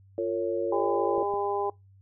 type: chord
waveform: sine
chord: Bb minor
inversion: second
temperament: equal with one note detuned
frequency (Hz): 349.2 / 455.3 / 554.4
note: F4 / Bb4 / Db5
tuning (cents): 0 / -41 / 0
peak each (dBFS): -30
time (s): 0.18-1.23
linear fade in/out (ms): 2
type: harmonic tone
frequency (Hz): 202.2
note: G#3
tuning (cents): -46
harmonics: 2 / 3 / 4 / 5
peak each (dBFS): -29 / -38 / -30 / -34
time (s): 0.72-1.7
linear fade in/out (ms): 5
type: clicks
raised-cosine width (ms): 2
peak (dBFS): -30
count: 2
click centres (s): 1.18 / 1.339
effects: noise-tail reverb RT60 0.2 s tail -24 dB re dry + added 97 Hz sine -53 dBFS peak until 2.01 s